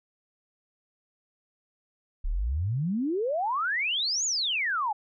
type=exponential two-way sweep; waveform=sine; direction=up then down; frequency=32 to 7040 to 799 Hz; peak=-25 dBFS; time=2.24-4.93 s; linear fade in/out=10 ms; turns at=4.25 s; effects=none